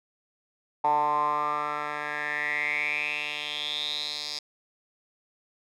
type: tone with band-pass filter sweep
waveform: 10% pulse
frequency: 148.6 Hz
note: D3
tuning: 21 cents sharp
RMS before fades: -29 dBFS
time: 0.84-4.39 s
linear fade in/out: 5 ms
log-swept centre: 870 to 4800 Hz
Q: 7.8
effects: none